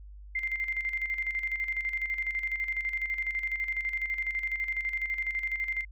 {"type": "tone with tremolo", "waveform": "sine", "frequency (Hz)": 2093, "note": "C7", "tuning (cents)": 0, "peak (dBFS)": -27, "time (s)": [0.35, 5.85], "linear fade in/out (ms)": 5, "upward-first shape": "square", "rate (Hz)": 12, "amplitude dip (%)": 60, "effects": ["added 50 Hz sine -44 dBFS peak until 5.91 s"]}